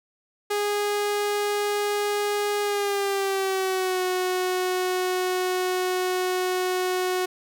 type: tone with pitch glide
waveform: sawtooth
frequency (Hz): 412.2 to 367.2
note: G#4 to F#4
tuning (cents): -13 to -13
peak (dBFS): -19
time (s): 0.5-7.26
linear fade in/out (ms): 10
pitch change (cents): -200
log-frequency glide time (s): 2.62-4.02
effects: none